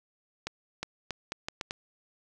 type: accelerating click train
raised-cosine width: 0.2 ms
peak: -16 dBFS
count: 7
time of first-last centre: 0.47-1.709 s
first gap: 360 ms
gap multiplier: 0.77
effects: none